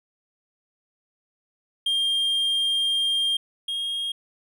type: tone pair in turn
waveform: triangle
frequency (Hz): 3205 / 3250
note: G7 / G#7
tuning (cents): +38 / -38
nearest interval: unison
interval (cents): 24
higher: second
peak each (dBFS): -19 / -24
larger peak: first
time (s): 1.86-3.37 / 3.68-4.12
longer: first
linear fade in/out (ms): 5
effects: none